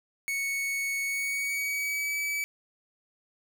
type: tone with pitch glide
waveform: 45% pulse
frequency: 2217 to 2293 Hz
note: C#7 to D7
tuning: 0 to -42 cents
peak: -28 dBFS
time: 0.28-2.44 s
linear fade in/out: 0 ms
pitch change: +58 cents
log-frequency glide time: 1.04-2.16 s
effects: none